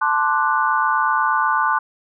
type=chord; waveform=sine; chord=D dominant seventh; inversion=second; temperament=equal; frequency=880 / 1046.5 / 1174.7 / 1480 Hz; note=A5 / C6 / D6 / F#6; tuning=0 / 0 / 0 / 0 cents; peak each=-21 dBFS; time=0.01-1.79 s; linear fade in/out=10 ms; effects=none